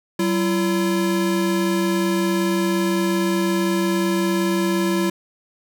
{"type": "tone pair together", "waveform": "square", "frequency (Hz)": [190, 338.5], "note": ["F#3", "E4"], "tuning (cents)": [46, 46], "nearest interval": "minor seventh", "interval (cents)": 1000, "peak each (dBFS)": [-22, -21], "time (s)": [0.19, 5.1], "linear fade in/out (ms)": 5, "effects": []}